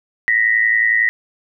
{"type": "tone pair together", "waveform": "sine", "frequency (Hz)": [1864.6, 1975.5], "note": ["A#6", "B6"], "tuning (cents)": [0, 0], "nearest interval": "minor second", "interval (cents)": 100, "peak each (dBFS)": -15, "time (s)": [0.28, 1.09], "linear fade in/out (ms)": 0, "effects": []}